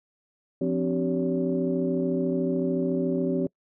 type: tone cluster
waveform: sine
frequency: 173.7 / 260.8 / 294.6 / 385.2 / 566 Hz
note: F3 / C4 / D4 / G4 / C#5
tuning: -9 / -5 / +6 / -30 / +36 cents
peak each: -29 / -26 / -34 / -28 / -32 dBFS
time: 0.61-3.47 s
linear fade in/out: 5 ms
effects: noise-tail reverb RT60 0.1 s tail -25 dB re dry + tanh soft clip ceiling -12 dBFS